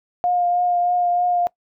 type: tone with vibrato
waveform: sine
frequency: 709 Hz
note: F5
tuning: 26 cents sharp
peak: -16 dBFS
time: 0.24-1.47 s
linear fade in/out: 0 ms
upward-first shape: triangle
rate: 3.2 Hz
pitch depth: 19 cents each way
effects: noise-tail reverb RT60 0.1 s tail -22 dB re dry